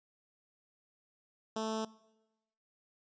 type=tone with notch filter; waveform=10% pulse; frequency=220 Hz; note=A3; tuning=in tune; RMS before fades=-36 dBFS; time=1.56-1.85 s; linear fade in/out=5 ms; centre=2000 Hz; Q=0.83; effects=noise-tail reverb RT60 1.0 s tail -22 dB re dry + resampled to 16000 Hz